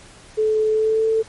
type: tone with pitch glide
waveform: sine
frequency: 433.4 to 444 Hz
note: A4 to A4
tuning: -26 to +16 cents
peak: -15 dBFS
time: 0.37-1.23 s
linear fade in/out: 20 ms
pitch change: +42 cents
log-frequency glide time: 0.7-1.07 s
effects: pink hiss -45 dBFS RMS until 1.28 s + MP3 48 kbps